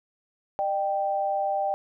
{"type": "tone pair together", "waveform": "sine", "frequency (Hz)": [603.9, 784], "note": ["D5", "G5"], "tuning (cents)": [48, 0], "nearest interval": "perfect fourth", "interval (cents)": 452, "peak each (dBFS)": [-28, -25], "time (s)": [0.59, 1.74], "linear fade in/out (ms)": 0, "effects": []}